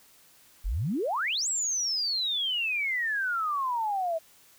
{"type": "exponential two-way sweep", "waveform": "sine", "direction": "up then down", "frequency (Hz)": [36.86, 7930, 634], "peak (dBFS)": -26, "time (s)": [0.64, 4.19], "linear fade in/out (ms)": 20, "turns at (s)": 1.48, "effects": ["white hiss -58 dBFS RMS until 4.58 s"]}